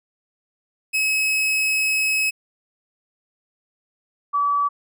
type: tone pair in turn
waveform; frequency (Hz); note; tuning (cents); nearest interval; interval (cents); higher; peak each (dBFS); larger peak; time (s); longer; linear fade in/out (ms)
40% pulse / sine; 2565 / 1147.5; E7 / D6; -48 / -40; octave + major second; 1392; first; -17; neither; 0.93-2.31 / 4.33-4.69; first; 20
effects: none